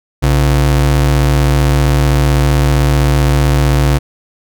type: ring-modulated tone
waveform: square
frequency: 99.4 Hz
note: G2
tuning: 25 cents sharp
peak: -6 dBFS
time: 0.22-3.99 s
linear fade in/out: 20 ms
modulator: 37.8 Hz
effects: none